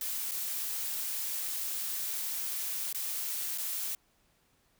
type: noise with dropouts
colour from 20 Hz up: blue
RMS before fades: -35 dBFS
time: 0.01-3.95 s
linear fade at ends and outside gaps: 2 ms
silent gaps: 0.312-0.317 / 2.928-2.946 / 3.577-3.582 s
effects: pink hiss -70 dBFS RMS until 4.79 s